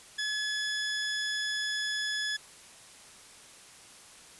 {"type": "tone", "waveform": "20% pulse", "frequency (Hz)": 1705, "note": "G#6", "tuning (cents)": 45, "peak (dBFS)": -25, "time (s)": [0.18, 2.37], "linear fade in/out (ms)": 10, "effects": ["white hiss -52 dBFS RMS until 4.39 s", "resampled to 24000 Hz"]}